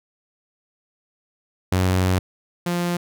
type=tone pair in turn; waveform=sawtooth; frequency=92.5 / 174.62 Hz; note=F#2 / F3; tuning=0 / 0 cents; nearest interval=major seventh; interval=1100 cents; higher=second; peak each=-13 / -17 dBFS; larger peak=first; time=1.72-2.19 / 2.66-2.97 s; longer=first; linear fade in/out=5 ms; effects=none